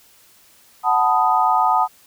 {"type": "chord", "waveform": "sine", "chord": "B dominant seventh", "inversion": "second", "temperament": "equal", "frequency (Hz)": [740, 880, 987.8, 1244.5], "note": ["F#5", "A5", "B5", "D#6"], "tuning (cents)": [0, 0, 0, 0], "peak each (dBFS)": [-19, -18, -22, -19], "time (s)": [0.83, 1.88], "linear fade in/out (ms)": 50, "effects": ["white hiss -52 dBFS RMS until 2.06 s"]}